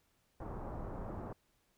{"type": "low-pass noise", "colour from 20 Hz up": "pink", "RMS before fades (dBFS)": -43, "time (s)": [0.4, 1.33], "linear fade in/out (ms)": 5, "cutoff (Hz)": 1100, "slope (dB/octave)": 24, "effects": ["pink hiss -75 dBFS RMS until 1.77 s"]}